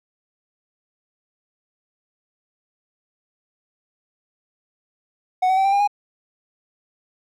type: tone with pitch steps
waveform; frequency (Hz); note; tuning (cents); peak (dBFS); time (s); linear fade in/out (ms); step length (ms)
triangle; 740 / 755.5 / 771.4 / 787.6 / 804.2 / 821.1; F#5 / F#5 / G5 / G5 / G5 / G#5; 0 / +36 / -28 / +8 / +44 / -20; -13; 5.42-5.876; 10; 76
effects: none